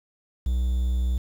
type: tone with quantisation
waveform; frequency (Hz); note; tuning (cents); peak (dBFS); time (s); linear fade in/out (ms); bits
triangle; 61.74; B1; 0; -19; 0.46-1.18; 5; 8
effects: none